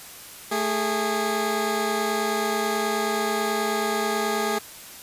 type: tone pair together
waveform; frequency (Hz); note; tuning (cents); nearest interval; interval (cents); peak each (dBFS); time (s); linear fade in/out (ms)
15% pulse; 220 / 410.7; A3 / G#4; 0 / -19; major seventh; 1081; -21 / -18; 0.51-4.59; 10
effects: white hiss -42 dBFS RMS until 5.02 s + resampled to 32000 Hz